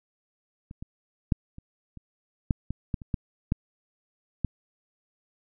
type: clicks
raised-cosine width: 5 ms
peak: -29 / -25 / -9 / -30 / -30 / -10 / -18 / -15 / -28 / -14 / -11 / -13 dBFS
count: 12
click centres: 0.711 / 0.825 / 1.322 / 1.584 / 1.973 / 2.508 / 2.706 / 2.942 / 3.018 / 3.142 / 3.521 / 4.447 s
effects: none